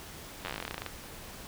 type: slowing click train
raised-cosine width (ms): 0.3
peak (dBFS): -19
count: 19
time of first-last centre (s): 0.45-0.863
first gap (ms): 10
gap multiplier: 1.09
effects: pink hiss -46 dBFS RMS until 1.47 s